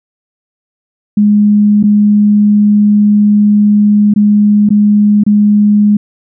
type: tone with dropouts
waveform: sine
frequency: 207.7 Hz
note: G#3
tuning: in tune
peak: -4 dBFS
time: 1.17-5.97 s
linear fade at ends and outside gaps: 5 ms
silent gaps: 1.829-1.837 / 4.139-4.16 / 4.691-4.704 / 5.237-5.264 s
effects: none